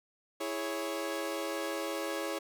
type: chord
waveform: sawtooth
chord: C# minor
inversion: first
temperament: equal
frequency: 329.6 / 415.3 / 554.4 Hz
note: E4 / G#4 / C#5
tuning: 0 / 0 / 0 cents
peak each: -34 / -36 / -33 dBFS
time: 0.4-2.39 s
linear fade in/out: 10 ms
effects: none